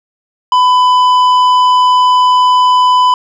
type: tone with tanh clipping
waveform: sine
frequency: 1001 Hz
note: B5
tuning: 23 cents sharp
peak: -7 dBFS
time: 0.52-3.14 s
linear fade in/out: 2 ms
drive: 9 dB
effects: none